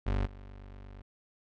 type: tone with level steps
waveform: 30% pulse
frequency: 48.52 Hz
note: G1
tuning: 17 cents flat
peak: -25 / -43 dBFS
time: 0.06-1.02 s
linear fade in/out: 10 ms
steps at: 0.25 s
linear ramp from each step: 20 ms
effects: low-pass 3000 Hz 12 dB/octave